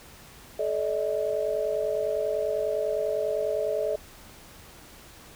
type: tone cluster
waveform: sine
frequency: 432 / 587 / 637 Hz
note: A4 / D5 / D#5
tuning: -32 / -1 / +41 cents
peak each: -29 dBFS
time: 0.59-3.96 s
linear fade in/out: 5 ms
effects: pink hiss -49 dBFS RMS until 5.35 s